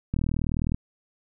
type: click train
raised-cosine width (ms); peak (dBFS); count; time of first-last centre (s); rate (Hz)
5; -14; 25; 0.14-0.745; 39.7
effects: none